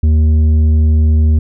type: tone with tanh clipping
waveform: sine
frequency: 77.78 Hz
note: D#2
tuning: in tune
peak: -8 dBFS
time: 0.03-1.39 s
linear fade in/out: 5 ms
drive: 7 dB
effects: none